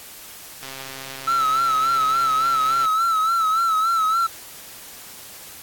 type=click train; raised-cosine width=0.2 ms; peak=-17 dBFS; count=299; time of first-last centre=0.63-2.854 s; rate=134 Hz
type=tone with vibrato; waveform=triangle; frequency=1318 Hz; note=E6; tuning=1 cent flat; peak=-15 dBFS; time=1.27-4.27 s; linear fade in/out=10 ms; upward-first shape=sine; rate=3.5 Hz; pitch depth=64 cents each way
effects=white hiss -40 dBFS RMS until 5.62 s + AAC 64 kbps